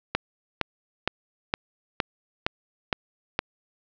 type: click train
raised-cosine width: 0.3 ms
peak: -6 dBFS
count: 8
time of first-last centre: 0.15-3.391 s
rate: 2.16 Hz
effects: low-pass 5000 Hz 12 dB/octave